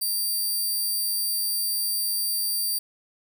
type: tone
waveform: 5% pulse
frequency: 4699 Hz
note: D8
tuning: in tune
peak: -17 dBFS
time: 0.01-2.79 s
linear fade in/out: 10 ms
effects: none